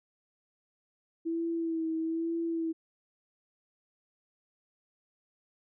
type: tone with vibrato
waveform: sine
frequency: 327.9 Hz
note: E4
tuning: 9 cents flat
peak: -29 dBFS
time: 1.25-2.73 s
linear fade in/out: 20 ms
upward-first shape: sine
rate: 1.1 Hz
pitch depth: 32 cents each way
effects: none